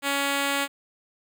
5% pulse tone, 280 Hz, C#4, 18 cents sharp, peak -12 dBFS, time 0.02-0.68 s, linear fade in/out 50 ms, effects none

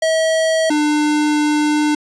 square tone pair in turn, 643 / 299.7 Hz, E5 / D4, -43 / +35 cents, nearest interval octave + minor second, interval 1322 cents, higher first, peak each -14 dBFS, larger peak neither, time 0.02-0.7 / 0.7-1.95 s, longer second, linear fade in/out 5 ms, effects resampled to 22050 Hz + 9-bit

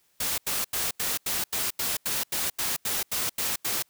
white noise bursts, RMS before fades -28 dBFS, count 14, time 0.2-3.825 s, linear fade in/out 5 ms, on 180 ms, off 85 ms, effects white hiss -67 dBFS RMS until 3.89 s

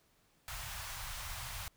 pink band-stop noise, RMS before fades -43 dBFS, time 0.48-1.68 s, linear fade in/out 0 ms, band 120 to 780 Hz, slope 24 dB/octave, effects pink hiss -71 dBFS RMS until 1.76 s

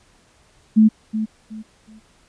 sine tone with echo, 217.6 Hz, A3, 19 cents flat, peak -8 dBFS, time 0.76-0.89 s, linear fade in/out 20 ms, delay 370 ms, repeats 3, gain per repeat -11 dB, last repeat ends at 2 s, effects pink hiss -56 dBFS RMS until 2.28 s + resampled to 22050 Hz

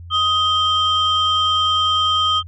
sine tone pair together, 1253 / 3155 Hz, D#6 / G7, +12 / +10 cents, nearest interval octave + major third, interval 1598 cents, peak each -16 dBFS, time 0.1-2.43 s, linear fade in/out 50 ms, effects tanh soft clip ceiling -9 dBFS + added 86 Hz sine -33 dBFS peak until 2.47 s

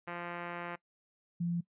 5% pulse / sine tone pair in turn, 173.5 / 172 Hz, F3 / F3, -11 / -26 cents, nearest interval unison, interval 15 cents, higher first, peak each -27 / -30 dBFS, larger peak first, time 0.07-0.76 / 1.4-1.61 s, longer first, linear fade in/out 10 ms, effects noise-tail reverb RT60 0.1 s tail -21 dB re dry + resampled to 8000 Hz

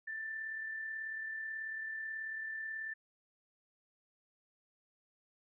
sine tone with amplitude modulation, 1771 Hz, A6, 11 cents sharp, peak -37 dBFS, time 0.07-2.94 s, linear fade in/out 10 ms, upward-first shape sine, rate 38.3 Hz, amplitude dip 35%, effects none

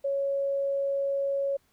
sine tone, 554.4 Hz, C#5, in tune, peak -25 dBFS, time 0.04-1.57 s, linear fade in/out 10 ms, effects pink hiss -68 dBFS RMS until 1.72 s

